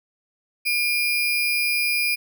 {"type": "tone with sample-and-hold", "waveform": "sine", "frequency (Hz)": 2400, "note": "D7", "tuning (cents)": 37, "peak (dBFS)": -19, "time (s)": [0.65, 2.16], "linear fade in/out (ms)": 20, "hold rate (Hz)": 7350, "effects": []}